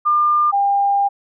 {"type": "tone pair in turn", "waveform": "sine", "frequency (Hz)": [1200, 800.9], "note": ["D6", "G5"], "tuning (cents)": [37, 37], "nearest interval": "perfect fifth", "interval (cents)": 700, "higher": "first", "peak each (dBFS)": [-12, -13], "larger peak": "first", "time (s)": [[0.05, 0.52], [0.52, 1.09]], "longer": "second", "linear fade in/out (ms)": 20, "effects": []}